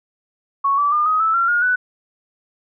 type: tone with pitch steps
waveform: sine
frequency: 1108.7 / 1156.4 / 1206.3 / 1258.2 / 1312.4 / 1368.9 / 1427.9 / 1489.4 Hz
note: C#6 / D6 / D6 / D#6 / E6 / F6 / F6 / F#6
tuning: 0 / -27 / +46 / +19 / -8 / -35 / +38 / +11 cents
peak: -14 dBFS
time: 0.64-1.76 s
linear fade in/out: 10 ms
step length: 140 ms
effects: none